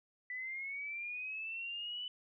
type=linear sweep; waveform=sine; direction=up; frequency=1975.5 to 2997 Hz; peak=-39 dBFS; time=0.3-2.08 s; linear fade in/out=2 ms; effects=none